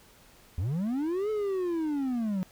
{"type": "linear two-way sweep", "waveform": "triangle", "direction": "up then down", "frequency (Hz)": [76.6, 436.4, 179.7], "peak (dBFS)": -25, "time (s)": [0.58, 2.43], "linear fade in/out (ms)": 0, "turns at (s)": 1.3, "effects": ["pink hiss -57 dBFS RMS until 2.51 s"]}